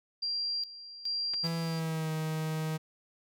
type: tone with tremolo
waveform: sine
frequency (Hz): 4749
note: D8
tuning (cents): +18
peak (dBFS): -30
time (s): 0.22-1.8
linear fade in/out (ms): 10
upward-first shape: square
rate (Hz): 1.2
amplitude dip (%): 80
type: clicks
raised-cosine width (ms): 0.2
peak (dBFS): -27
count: 2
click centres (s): 1.336 / 1.342
type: tone with pitch glide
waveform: 45% pulse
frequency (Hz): 165.9 to 157.5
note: E3 to D#3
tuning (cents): +11 to +21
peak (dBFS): -31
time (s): 1.43-2.78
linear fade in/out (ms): 20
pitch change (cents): -90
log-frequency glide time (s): 1.58-2.11
effects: none

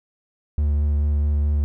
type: tone with vibrato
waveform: triangle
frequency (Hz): 73.42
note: D2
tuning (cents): 0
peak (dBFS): -15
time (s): 0.58-1.64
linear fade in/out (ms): 0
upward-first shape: triangle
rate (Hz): 4.6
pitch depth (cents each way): 18
effects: none

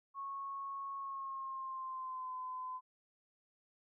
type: tone with pitch glide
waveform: sine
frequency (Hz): 1100 to 1020.4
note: C#6 to C6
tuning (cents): -14 to -44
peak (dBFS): -40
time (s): 0.14-2.81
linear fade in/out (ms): 50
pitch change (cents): -130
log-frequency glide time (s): 0.97-2.34
effects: none

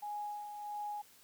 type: tone with tremolo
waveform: sine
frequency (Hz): 830.6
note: G#5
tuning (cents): 0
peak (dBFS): -37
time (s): 0.02-1.02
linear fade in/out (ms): 10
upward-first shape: sine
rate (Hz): 1.5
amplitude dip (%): 50
effects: white hiss -62 dBFS RMS until 1.23 s

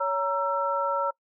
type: tone cluster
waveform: sine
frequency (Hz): 560 / 935 / 1337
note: C#5 / A#5 / E6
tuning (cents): +18 / +5 / +24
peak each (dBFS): -28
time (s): 0-1.11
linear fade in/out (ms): 10
effects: noise-tail reverb RT60 0.1 s tail -23 dB re dry

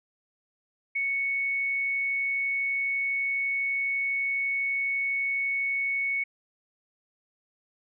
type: tone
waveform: sine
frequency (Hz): 2217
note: C#7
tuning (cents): 0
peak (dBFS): -25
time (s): 0.95-6.24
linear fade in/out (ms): 10
effects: none

